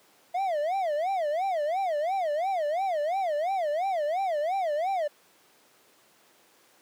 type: tone with vibrato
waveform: triangle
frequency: 678 Hz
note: E5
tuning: 49 cents sharp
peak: -23 dBFS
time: 0.34-5.08 s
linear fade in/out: 10 ms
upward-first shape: sine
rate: 2.9 Hz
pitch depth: 260 cents each way
effects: pink hiss -60 dBFS RMS until 6.81 s + high-pass 300 Hz 12 dB/octave